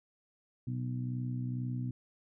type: harmonic tone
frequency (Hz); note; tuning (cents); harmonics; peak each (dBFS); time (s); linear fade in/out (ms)
62.2; B1; +13; 2 / 3 / 4 / 5; -34 / -45 / -40 / -50; 0.67-1.91; 5
effects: none